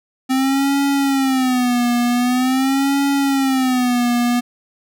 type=tone with vibrato; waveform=square; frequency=259.3 Hz; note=C4; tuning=15 cents flat; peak=-15 dBFS; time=0.29-4.41 s; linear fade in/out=20 ms; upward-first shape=sine; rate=0.45 Hz; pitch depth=130 cents each way; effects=none